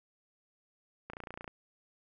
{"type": "click train", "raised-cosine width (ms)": 0.5, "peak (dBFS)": -27, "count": 12, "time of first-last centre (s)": [1.1, 1.478], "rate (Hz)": 29.1, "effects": []}